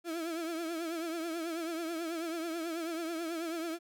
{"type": "tone with vibrato", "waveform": "35% pulse", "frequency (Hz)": 330.9, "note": "E4", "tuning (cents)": 7, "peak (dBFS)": -33, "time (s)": [0.04, 3.79], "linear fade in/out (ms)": 50, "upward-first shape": "triangle", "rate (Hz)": 9.2, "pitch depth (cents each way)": 94, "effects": []}